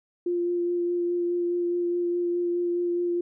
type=tone with vibrato; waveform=sine; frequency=349.2 Hz; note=F4; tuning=in tune; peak=-23 dBFS; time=0.26-3.21 s; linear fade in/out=5 ms; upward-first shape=sine; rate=4.8 Hz; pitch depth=12 cents each way; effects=none